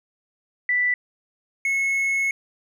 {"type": "tone pair in turn", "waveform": ["sine", "triangle"], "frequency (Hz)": [1976, 2186], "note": ["B6", "C#7"], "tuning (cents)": [0, -25], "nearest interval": "major second", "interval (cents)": 175, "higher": "second", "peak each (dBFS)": [-18, -18], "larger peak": "neither", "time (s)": [[0.69, 0.94], [1.65, 2.31]], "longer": "second", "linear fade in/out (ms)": 2, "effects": []}